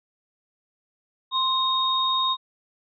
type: tone pair together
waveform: sine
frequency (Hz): 1046.5 / 3726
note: C6 / A#7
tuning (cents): 0 / -2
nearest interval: octave + minor seventh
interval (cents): 2198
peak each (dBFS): -23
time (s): 1.31-2.37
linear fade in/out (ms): 50
effects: none